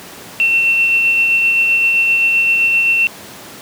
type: tone with tremolo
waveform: sine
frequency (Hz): 2700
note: E7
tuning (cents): +41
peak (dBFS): -9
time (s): 0.4-3.07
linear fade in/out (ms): 0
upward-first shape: sine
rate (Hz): 7.7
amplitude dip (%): 25
effects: pink hiss -34 dBFS RMS until 3.61 s + high-pass 150 Hz 12 dB/octave